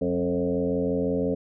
sine tone with frequency modulation, 356.1 Hz, F4, 34 cents sharp, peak -22 dBFS, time 0.01-1.35 s, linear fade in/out 10 ms, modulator 85.9 Hz, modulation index 2.4, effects none

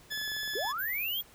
20% pulse tone with vibrato, 1720 Hz, A6, 40 cents flat, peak -28 dBFS, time 0.1-0.73 s, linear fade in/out 20 ms, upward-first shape sine, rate 16 Hz, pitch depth 8 cents each way
clicks, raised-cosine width 1 ms, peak -37 dBFS, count 11, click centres 0.123 / 0.176 / 0.215 / 0.278 / 0.318 / 0.366 / 0.432 / 0.477 / 0.536 / 0.584 / 0.651 s
sine linear sweep, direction up, 349.8 to 3348 Hz, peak -32 dBFS, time 0.55-1.21 s, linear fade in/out 5 ms
sine tone, 14260 Hz, A9, 22 cents sharp, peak -34 dBFS, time 0.78-1.23 s, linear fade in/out 20 ms
effects pink hiss -57 dBFS RMS until 1.34 s

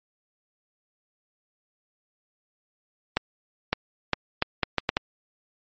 accelerating click train, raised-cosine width 0.3 ms, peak -5 dBFS, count 8, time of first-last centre 3.17-4.969 s, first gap 560 ms, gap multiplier 0.72, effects MP3 32 kbps

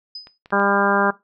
sine tone with exponential decay, 5010 Hz, D#8, 11 cents sharp, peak -28 dBFS, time 0.15-0.38 s, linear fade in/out 5 ms, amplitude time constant 48 ms
clicks, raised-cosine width 0.3 ms, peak -27 dBFS, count 4, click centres 0.271 / 0.459 / 0.505 / 0.598 s
harmonic tone, 200 Hz, G3, 35 cents sharp, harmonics 1 / 2 / 3 / 4 / 5 / 6 / 7 / 8, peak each -24 / -24 / -24 / -24 / -24 / -24 / -24 / -24 dBFS, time 0.52-1.11 s, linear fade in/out 10 ms
effects noise-tail reverb RT60 0.2 s tail -18 dB re dry

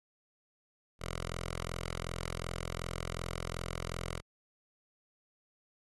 5% pulse tone with notch filter, 42.69 Hz, F1, 39 cents flat, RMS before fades -39 dBFS, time 0.99-4.22 s, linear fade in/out 50 ms, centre 280 Hz, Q 0.65, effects AAC 32 kbps

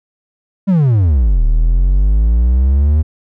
triangle exponential two-way sweep, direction down then up, 204.3 to 37.26 to 78.5 Hz, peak -6 dBFS, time 0.67-3.03 s, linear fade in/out 20 ms, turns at 1.44 s, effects none

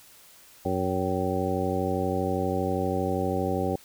harmonic tone with a mistuned harmonic, 92.5 Hz, F#2, in tune, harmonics 1 / 2 / 3 / 4 / 5 / 6 / 8, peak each -32 / -32 / -32 / -32 / -32 / -32 / -32 dBFS, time 0.65-3.76 s, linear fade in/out 5 ms, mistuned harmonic 8, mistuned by +79 cents, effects white hiss -53 dBFS RMS until 3.84 s

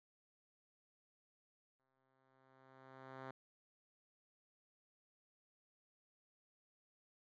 5% pulse tone with exponential growth, 132 Hz, C3, 16 cents sharp, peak -35 dBFS, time 1.79-3.31 s, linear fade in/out 2 ms, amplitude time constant 330 ms, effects low-pass 2000 Hz 12 dB/octave

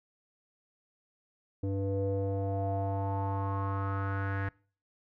square tone with low-pass filter sweep, 98 Hz, G2, in tune, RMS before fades -32 dBFS, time 1.63-4.49 s, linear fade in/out 5 ms, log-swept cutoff 400 to 1700 Hz, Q 5.2, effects noise-tail reverb RT60 0.4 s tail -23 dB re dry

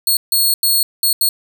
10% pulse tone bursts at uneven times, 4333 Hz, C#8, 40 cents flat, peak -5 dBFS, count 5, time 0.07-0.17 / 0.32-0.54 / 0.63-0.83 / 1.03-1.13 / 1.21-1.29 s, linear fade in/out 2 ms, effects none

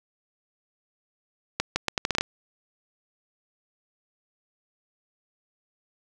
accelerating click train, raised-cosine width 0.2 ms, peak -6 dBFS, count 9, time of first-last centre 1.6-2.21 s, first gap 160 ms, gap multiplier 0.77, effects none

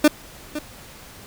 30% pulse tone with echo, 299.9 Hz, D4, 36 cents sharp, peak -7 dBFS, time 0.04-0.08 s, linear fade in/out 5 ms, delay 510 ms, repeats 1, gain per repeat -15 dB, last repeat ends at 0.59 s, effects pink hiss -43 dBFS RMS until 1.26 s

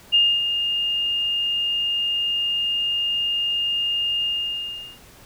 sine tone with ADSR envelope, 2825 Hz, F7, 19 cents sharp, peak -12 dBFS, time 0.12-4.99 s, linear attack 25 ms, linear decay 260 ms, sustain -8 dB, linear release 750 ms, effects pink hiss -48 dBFS RMS until 5.25 s

